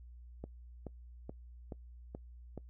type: click train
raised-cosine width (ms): 2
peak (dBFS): -29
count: 6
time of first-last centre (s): 0.44-2.577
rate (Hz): 2.34
effects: noise-tail reverb RT60 0.1 s tail -23 dB re dry + added 60 Hz sine -50 dBFS peak until 2.69 s